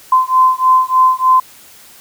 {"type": "beating tone pair", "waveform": "sine", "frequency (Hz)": [1029, 1032.3], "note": ["C6", "C6"], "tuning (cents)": [-29, -24], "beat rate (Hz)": 3.3, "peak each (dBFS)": -11, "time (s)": [0.12, 1.4], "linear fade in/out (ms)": 5, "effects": ["white hiss -41 dBFS RMS until 2 s"]}